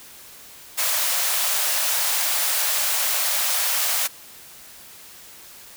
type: high-pass noise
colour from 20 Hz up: white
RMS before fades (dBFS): -22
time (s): 0.77-4.08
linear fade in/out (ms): 20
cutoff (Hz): 540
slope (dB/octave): 48
effects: white hiss -44 dBFS RMS until 5.76 s